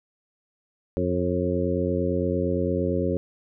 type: harmonic tone with a mistuned harmonic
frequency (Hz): 88.8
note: F2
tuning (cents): +29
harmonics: 1 / 2 / 3 / 4 / 5 / 6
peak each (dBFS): -29 / -29 / -29 / -29 / -29 / -29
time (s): 0.97-3.17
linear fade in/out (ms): 0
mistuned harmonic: 6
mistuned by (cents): +29
effects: none